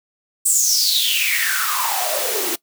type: noise with high-pass filter sweep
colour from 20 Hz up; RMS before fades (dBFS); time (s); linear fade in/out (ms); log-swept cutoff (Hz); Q
white; -19; 0.45-2.56; 10; 8500 to 310; 8.7
effects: noise-tail reverb RT60 0.1 s tail -21 dB re dry